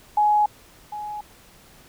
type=tone with echo; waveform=sine; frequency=839 Hz; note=G#5; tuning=17 cents sharp; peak=-15 dBFS; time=0.17-0.46 s; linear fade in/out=5 ms; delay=750 ms; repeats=1; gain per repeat=-14 dB; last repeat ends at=1.21 s; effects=pink hiss -51 dBFS RMS until 1.88 s